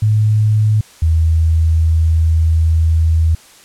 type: tone pair in turn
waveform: sine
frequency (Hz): 107.3 / 80.78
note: A2 / E2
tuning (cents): -43 / -35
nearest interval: perfect fourth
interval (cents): 492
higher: first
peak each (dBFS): -9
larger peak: neither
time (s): 0.02-0.81 / 1.02-3.35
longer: second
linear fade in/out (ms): 5
effects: white hiss -43 dBFS RMS until 3.64 s + low-pass 10000 Hz 12 dB/octave